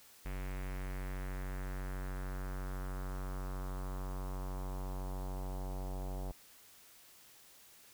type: tone with low-pass filter sweep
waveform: square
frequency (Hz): 46.88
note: F#1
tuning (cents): +23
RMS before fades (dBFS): -40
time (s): 0.25-6.32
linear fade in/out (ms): 10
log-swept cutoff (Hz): 2300 to 750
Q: 2.3
effects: white hiss -60 dBFS RMS until 7.93 s